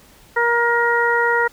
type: harmonic tone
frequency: 472 Hz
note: A#4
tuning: 22 cents sharp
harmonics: 1 / 2 / 3 / 4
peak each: -20 / -20 / -20 / -20 dBFS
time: 0.36-1.48 s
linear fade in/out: 10 ms
effects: pink hiss -49 dBFS RMS until 1.52 s